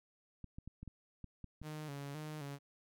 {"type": "clicks", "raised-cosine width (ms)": 5, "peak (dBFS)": -35, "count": 8, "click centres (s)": [0.443, 0.585, 0.676, 0.83, 0.877, 1.243, 1.443, 1.617]}
{"type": "tone with vibrato", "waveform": "sawtooth", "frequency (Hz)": 147.1, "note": "D3", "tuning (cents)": 3, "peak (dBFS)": -39, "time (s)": [1.62, 2.59], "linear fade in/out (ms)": 50, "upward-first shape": "square", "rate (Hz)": 1.9, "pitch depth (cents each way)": 72}
{"effects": []}